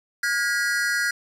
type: tone cluster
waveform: square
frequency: 1429 / 1640 / 1942 Hz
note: F6 / G#6 / B6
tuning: +39 / -22 / -30 cents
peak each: -27 / -25 / -28 dBFS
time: 0.23-1.11 s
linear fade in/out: 5 ms
effects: low-pass 11000 Hz 12 dB/octave + 8-bit